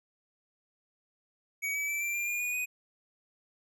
square tone with pitch steps, 2259 / 2291 / 2323 / 2355 / 2388 / 2421 / 2455 / 2489 Hz, C#7 / D7 / D7 / D7 / D7 / D#7 / D#7 / D#7, +32 / -44 / -20 / +4 / +28 / -48 / -24 / 0 cents, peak -31 dBFS, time 1.62-2.66 s, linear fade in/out 20 ms, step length 130 ms, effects none

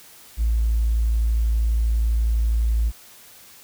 triangle tone, 56.1 Hz, A1, 34 cents sharp, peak -13 dBFS, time 0.37-2.92 s, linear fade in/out 50 ms, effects tanh soft clip ceiling -15 dBFS + white hiss -47 dBFS RMS until 3.63 s

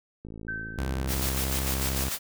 click train, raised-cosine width 3 ms, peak -28 dBFS, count 57, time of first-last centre 0.25-1.268 s, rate 55 Hz
sine tone with exponential decay, 1545 Hz, G6, 26 cents flat, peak -29 dBFS, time 0.48-1.45 s, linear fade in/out 5 ms, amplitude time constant 210 ms
sawtooth tone with pitch glide, 66 to 66.65 Hz, C2 to C2, +16 to +33 cents, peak -24 dBFS, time 0.78-2.09 s, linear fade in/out 5 ms, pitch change +17 cents, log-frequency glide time 0.96-1.64 s
white noise with tremolo, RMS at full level -30 dBFS, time 1.07-2.19 s, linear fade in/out 50 ms, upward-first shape square, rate 6.7 Hz, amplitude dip 40%
effects none

